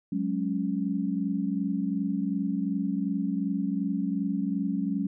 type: chord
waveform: sine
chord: F# suspended second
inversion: none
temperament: equal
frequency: 185 / 207.7 / 277.2 Hz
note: F#3 / G#3 / C#4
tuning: 0 / 0 / 0 cents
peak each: -30 dBFS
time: 0.12-5.07 s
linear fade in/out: 5 ms
effects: none

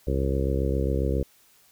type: harmonic tone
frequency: 67.4 Hz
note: C#2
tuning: 48 cents flat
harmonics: 1 / 2 / 3 / 4 / 5 / 6 / 7 / 8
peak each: -25 / -30 / -34 / -34 / -33 / -33 / -32 / -35 dBFS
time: 0.07-1.23 s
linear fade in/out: 5 ms
effects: white hiss -59 dBFS RMS until 1.71 s

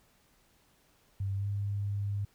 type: tone with pitch glide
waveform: sine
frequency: 98 to 101.05 Hz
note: G2 to G#2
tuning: 0 to -47 cents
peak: -30 dBFS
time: 1.2-2.25 s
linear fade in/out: 5 ms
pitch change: +53 cents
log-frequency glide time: 1.36-1.47 s
effects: pink hiss -67 dBFS RMS until 2.34 s

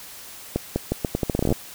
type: accelerating click train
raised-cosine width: 2 ms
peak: -8 dBFS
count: 16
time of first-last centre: 0.56-1.525 s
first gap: 200 ms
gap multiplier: 0.8
effects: white hiss -41 dBFS RMS until 1.74 s

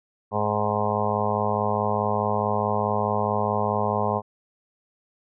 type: harmonic tone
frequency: 104.7 Hz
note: G#2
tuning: 15 cents sharp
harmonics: 1 / 2 / 4 / 5 / 6 / 7 / 8 / 9 / 10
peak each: -30 / -30 / -30 / -30 / -30 / -30 / -30 / -30 / -30 dBFS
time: 0.31-4.22 s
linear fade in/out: 50 ms
effects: none

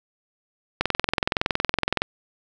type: click train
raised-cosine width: 0.3 ms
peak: -4 dBFS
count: 27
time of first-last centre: 0.81-2.019 s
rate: 21.5 Hz
effects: none

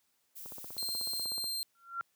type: noise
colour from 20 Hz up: violet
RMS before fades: -46 dBFS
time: 0.35-1.26 s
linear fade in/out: 20 ms
type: click train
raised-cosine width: 1 ms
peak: -34 dBFS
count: 17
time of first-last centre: 0.46-1.442 s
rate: 16.3 Hz
type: tone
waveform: sawtooth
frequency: 4169 Hz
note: C8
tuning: 7 cents flat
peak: -31 dBFS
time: 0.78-1.63 s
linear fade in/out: 0 ms
type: tone with exponential growth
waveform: sine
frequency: 1373 Hz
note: F6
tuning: 30 cents flat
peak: -30 dBFS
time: 1.75-2.01 s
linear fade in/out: 0 ms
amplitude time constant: 55 ms
effects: white hiss -75 dBFS RMS until 2.15 s + high-pass 80 Hz 12 dB/octave

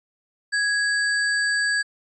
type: tone with sample-and-hold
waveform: sine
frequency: 1661.2 Hz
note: G#6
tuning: in tune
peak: -19 dBFS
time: 0.52-1.83 s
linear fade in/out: 20 ms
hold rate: 6300 Hz
effects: resampled to 22050 Hz

